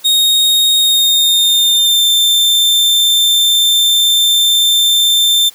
40% pulse tone with pitch glide, 3729 to 3571 Hz, A#7 to A7, 0 to +25 cents, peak -7 dBFS, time 0.04-5.5 s, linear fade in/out 20 ms, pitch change -75 cents, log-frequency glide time 0.79-2.06 s, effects white hiss -41 dBFS RMS until 5.54 s + high-pass 150 Hz 12 dB/octave

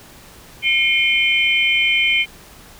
sine tone cluster, 2155 / 2394 / 3087 Hz, C#7 / D7 / G7, -49 / +33 / -27 cents, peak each -18 dBFS, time 0.62-2.26 s, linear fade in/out 50 ms, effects pink hiss -43 dBFS RMS until 2.79 s

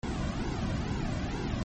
brown noise with flanger, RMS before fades -32 dBFS, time 0.03-1.63 s, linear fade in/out 2 ms, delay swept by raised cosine 1.6 to 2.36 ms, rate 2.2 Hz, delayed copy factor -0.85, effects MP3 32 kbps

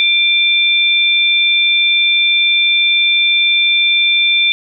sine tone pair together, 2372 / 3554 Hz, D7 / A7, +17 / +17 cents, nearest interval perfect fifth, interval 700 cents, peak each -12 dBFS, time 0-4.52 s, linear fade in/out 0 ms, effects none

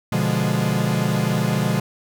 45% pulse chord, B diminished seventh, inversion none, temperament equal, 123.47 / 146.83 / 174.61 / 207.7 Hz, B2 / D3 / F3 / Ab3, 0 / 0 / 0 / 0 cents, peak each -24 dBFS, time 0.12-1.8 s, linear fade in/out 5 ms, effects none

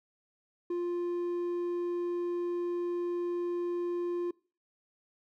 sine tone with hard clipping, 349.6 Hz, F4, 2 cents sharp, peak -31 dBFS, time 0.7-4.31 s, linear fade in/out 5 ms, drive 3 dB, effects noise-tail reverb RT60 0.4 s tail -24 dB re dry

